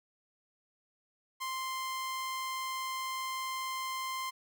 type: tone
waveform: sawtooth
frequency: 1046.5 Hz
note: C6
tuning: in tune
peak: -31 dBFS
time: 1.4-4.31 s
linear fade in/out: 20 ms
effects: none